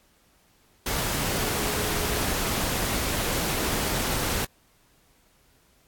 sine tone in noise, 419.9 Hz, G#4, 19 cents sharp, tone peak -35 dBFS, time 1.39-2.21 s, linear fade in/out 5 ms, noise pink, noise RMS -27 dBFS, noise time 0.86-4.45 s, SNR -11 dB, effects pink hiss -62 dBFS RMS until 5.87 s + AAC 64 kbps

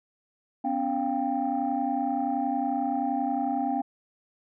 sine tone cluster, 252.9 / 283.6 / 699 / 791 Hz, B3 / C#4 / F5 / G5, +41 / +40 / +1 / +15 cents, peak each -30 / -30 / -32 / -28 dBFS, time 0.64-3.82 s, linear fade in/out 10 ms, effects tanh soft clip ceiling -16 dBFS

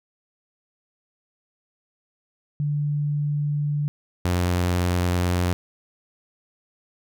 sine / sawtooth tone pair in turn, 146.7 / 88.94 Hz, D3 / F2, -2 / +32 cents, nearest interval major sixth, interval 866 cents, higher first, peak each -21 / -16 dBFS, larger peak second, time 2.6-3.88 / 4.25-5.53 s, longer neither, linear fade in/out 0 ms, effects none

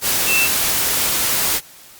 sine tone in noise, 2674 Hz, E7, 24 cents sharp, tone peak -15 dBFS, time 0.26-0.49 s, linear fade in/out 50 ms, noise white, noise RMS -18 dBFS, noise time 0.01-1.61 s, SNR 0 dB, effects white hiss -43 dBFS RMS until 1.99 s + Opus 48 kbps

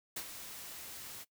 white noise with ADSR envelope, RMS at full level -38 dBFS, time 0.16-1.25 s, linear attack 8 ms, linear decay 60 ms, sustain -9 dB, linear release 32 ms, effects noise-tail reverb RT60 0.1 s tail -19 dB re dry

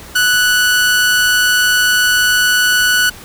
sawtooth tone with amplitude modulation, 1480 Hz, F#6, in tune, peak -5 dBFS, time 0.15-3.1 s, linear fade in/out 10 ms, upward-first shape sine, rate 207 Hz, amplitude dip 30%, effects pink hiss -35 dBFS RMS until 3.24 s

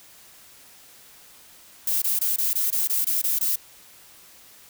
violet noise bursts, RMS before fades -23 dBFS, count 10, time 1.87-3.559 s, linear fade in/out 5 ms, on 150 ms, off 21 ms, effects white hiss -50 dBFS RMS until 4.69 s

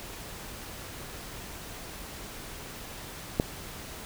click, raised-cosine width 2 ms, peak -9 dBFS, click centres 3.399 s, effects pink hiss -42 dBFS RMS until 4.05 s

